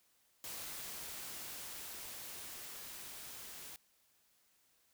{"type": "noise with level ramp", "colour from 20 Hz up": "white", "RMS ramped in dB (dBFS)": [-45, -50], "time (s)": [0.44, 3.76], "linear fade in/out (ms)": 0, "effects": ["white hiss -73 dBFS RMS until 4.93 s"]}